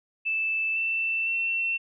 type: tone with pitch steps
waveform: sine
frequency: 2637 / 2669 / 2702 Hz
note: E7 / E7 / E7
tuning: 0 / +21 / +42 cents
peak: -24 dBFS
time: 0.25-1.78 s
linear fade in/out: 20 ms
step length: 510 ms
effects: none